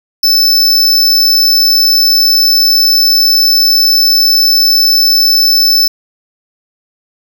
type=tone; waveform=square; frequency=5274 Hz; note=E8; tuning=in tune; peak=-6 dBFS; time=0.23-5.88 s; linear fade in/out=5 ms; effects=7-bit